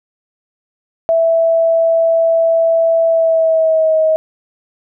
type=tone with pitch glide; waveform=sine; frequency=659.3 to 633.2 Hz; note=E5 to D#5; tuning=0 to +30 cents; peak=-9 dBFS; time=1.09-4.16 s; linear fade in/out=0 ms; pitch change=-70 cents; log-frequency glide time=3.08-3.97 s; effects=none